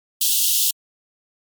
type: high-pass noise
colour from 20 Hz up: white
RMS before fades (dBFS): -18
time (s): 0.21-0.71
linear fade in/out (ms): 5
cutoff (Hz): 2800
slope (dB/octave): 96
effects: MP3 96 kbps